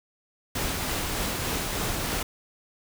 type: noise with tremolo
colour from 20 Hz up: pink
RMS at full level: -28 dBFS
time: 0.55-2.23 s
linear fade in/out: 5 ms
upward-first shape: triangle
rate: 3.3 Hz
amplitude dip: 25%
effects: none